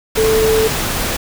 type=tone in noise; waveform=sine; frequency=440 Hz; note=A4; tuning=in tune; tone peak=-11 dBFS; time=0.17-0.68 s; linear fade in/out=10 ms; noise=pink; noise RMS=-19 dBFS; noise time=0.15-1.17 s; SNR=+5 dB; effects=none